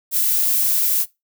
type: noise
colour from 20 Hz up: violet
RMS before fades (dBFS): -18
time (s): 0.11-1.06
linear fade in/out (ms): 50
effects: noise-tail reverb RT60 0.2 s tail -20 dB re dry